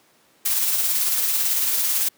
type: noise with tremolo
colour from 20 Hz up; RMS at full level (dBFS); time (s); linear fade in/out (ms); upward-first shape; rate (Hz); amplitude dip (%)
blue; -20; 0.45-2.09; 10; sine; 18; 30
effects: pink hiss -58 dBFS RMS until 2.17 s + high-pass 200 Hz 12 dB/octave